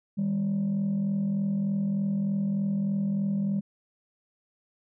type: tone pair together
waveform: sine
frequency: 155.56 / 198.87 Hz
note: D#3 / G3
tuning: 0 / +25 cents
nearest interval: major third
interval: 425 cents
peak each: -31 / -23 dBFS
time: 0.17-3.61 s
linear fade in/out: 20 ms
effects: tanh soft clip ceiling -22 dBFS